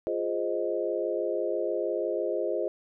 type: chord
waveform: sine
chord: F minor seventh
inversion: none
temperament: equal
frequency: 349.2 / 415.3 / 523.3 / 622.3 Hz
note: F4 / Ab4 / C5 / Eb5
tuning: 0 / 0 / 0 / 0 cents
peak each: -32 dBFS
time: 0.07-2.68 s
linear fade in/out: 0 ms
effects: none